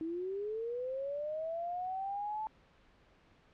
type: linear sweep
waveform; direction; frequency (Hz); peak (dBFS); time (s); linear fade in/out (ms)
sine; up; 316.1 to 877; -35; 0.01-2.47; 0
effects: pink hiss -65 dBFS RMS until 3.53 s + low-pass 3000 Hz 12 dB/octave